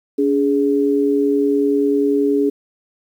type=tone pair together; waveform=sine; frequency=284.9 / 415.3 Hz; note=C#4 / G#4; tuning=+48 / 0 cents; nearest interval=perfect fifth; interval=652 cents; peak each=-16 dBFS; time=0.18-2.5 s; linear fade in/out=10 ms; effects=8-bit